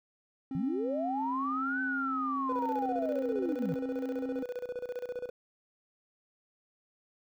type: tone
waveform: triangle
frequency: 266.8 Hz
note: C4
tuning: 34 cents sharp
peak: -32 dBFS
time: 0.51-4.43 s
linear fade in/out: 2 ms
type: linear two-way sweep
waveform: sine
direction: up then down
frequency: 146.83 to 1533 to 146.83 Hz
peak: -31 dBFS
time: 0.55-3.74 s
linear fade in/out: 0 ms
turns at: 1.81 s
type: tone with tremolo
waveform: triangle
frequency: 493.9 Hz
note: B4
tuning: in tune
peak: -31 dBFS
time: 2.49-5.3 s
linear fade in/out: 5 ms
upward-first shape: square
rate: 15 Hz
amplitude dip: 80%
effects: none